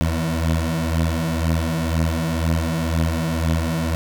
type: beating tone pair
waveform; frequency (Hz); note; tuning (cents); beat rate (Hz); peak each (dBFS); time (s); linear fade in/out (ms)
20% pulse; 80.3 / 82.3; E2 / E2; -45 / -2; 2; -18 / -16; 0.01-3.95; 0
effects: none